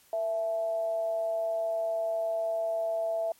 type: tone with amplitude modulation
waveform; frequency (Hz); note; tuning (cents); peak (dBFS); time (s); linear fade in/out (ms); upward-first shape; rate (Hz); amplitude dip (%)
sine; 663; E5; +10; -25; 0.13-3.32; 2; sine; 201; 40
effects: white hiss -61 dBFS RMS until 3.39 s + MP3 64 kbps